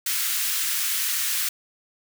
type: high-pass noise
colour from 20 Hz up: white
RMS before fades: -25 dBFS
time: 0.06-1.49 s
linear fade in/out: 5 ms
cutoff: 1400 Hz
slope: 24 dB/octave
effects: none